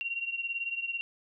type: beating tone pair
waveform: sine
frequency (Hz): 2750 / 2768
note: F7 / F7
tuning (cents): -27 / -16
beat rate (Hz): 18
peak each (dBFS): -33 / -37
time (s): 0.01-1.01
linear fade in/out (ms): 0
effects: none